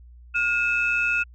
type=tone cluster; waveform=sine; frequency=1425 / 2493 / 2613 Hz; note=F6 / D#7 / E7; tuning=+34 / +3 / -16 cents; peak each=-23 / -29 / -22 dBFS; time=0.34-1.24 s; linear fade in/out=20 ms; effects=tanh soft clip ceiling -13 dBFS + added 60 Hz sine -44 dBFS peak until 1.34 s